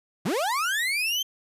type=linear sweep; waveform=35% pulse; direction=up; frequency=133.4 to 3168 Hz; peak=-22 dBFS; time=0.25-1.23 s; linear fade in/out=10 ms; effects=resampled to 32000 Hz